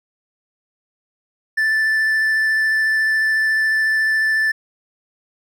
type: tone with vibrato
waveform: triangle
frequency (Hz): 1760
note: A6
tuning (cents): 0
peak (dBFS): -13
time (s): 1.57-4.52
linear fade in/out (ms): 10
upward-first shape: triangle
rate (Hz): 14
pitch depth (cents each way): 11
effects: none